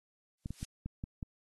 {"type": "noise with exponential growth", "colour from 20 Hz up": "blue", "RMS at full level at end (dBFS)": -42, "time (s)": [0.38, 0.65], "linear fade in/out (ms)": 2, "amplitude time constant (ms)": 58}
{"type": "clicks", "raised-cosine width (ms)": 5, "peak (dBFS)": -26, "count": 6, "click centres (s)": [0.459, 0.506, 0.629, 0.86, 1.039, 1.228]}
{"effects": ["low-pass 9000 Hz 12 dB/octave", "AAC 32 kbps"]}